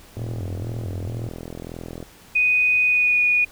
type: click train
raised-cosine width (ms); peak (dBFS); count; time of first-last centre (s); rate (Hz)
2; -20; 79; 0.17-2.027; 42
type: tone with vibrato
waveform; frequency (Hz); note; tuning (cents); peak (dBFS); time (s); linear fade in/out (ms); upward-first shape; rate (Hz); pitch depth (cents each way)
triangle; 103.83; G#2; 0; -25; 0.17-1.29; 5; square; 2.2; 160
type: tone with pitch glide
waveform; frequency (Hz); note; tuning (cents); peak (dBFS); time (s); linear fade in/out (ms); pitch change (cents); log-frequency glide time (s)
sine; 2489 to 2459; D#7 to D#7; 0 to -21; -15; 2.35-3.45; 10; -21; 2.84-3.21
effects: pink hiss -48 dBFS RMS until 3.51 s